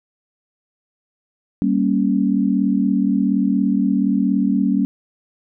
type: chord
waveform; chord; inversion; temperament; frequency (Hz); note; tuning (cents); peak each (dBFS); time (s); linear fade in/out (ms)
sine; G diminished; none; equal; 196 / 233.1 / 277.2; G3 / Bb3 / Db4; 0 / 0 / 0; -18 / -20 / -19; 1.62-4.85; 0
effects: none